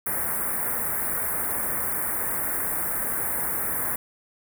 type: band-stop noise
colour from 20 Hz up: white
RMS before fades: -27 dBFS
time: 0.06-3.96 s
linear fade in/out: 5 ms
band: 2000 to 9200 Hz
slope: 48 dB/octave
effects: none